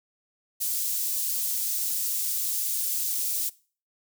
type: high-pass noise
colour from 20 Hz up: white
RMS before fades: -28 dBFS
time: 0.6-3.5 s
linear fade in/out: 20 ms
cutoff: 6400 Hz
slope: 12 dB/octave
effects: noise-tail reverb RT60 0.4 s tail -21 dB re dry